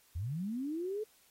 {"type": "linear sweep", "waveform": "sine", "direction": "up", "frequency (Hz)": [73.5, 440], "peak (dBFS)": -34, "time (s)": [0.15, 1.04], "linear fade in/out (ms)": 10, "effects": ["white hiss -66 dBFS RMS until 1.3 s", "AAC 48 kbps"]}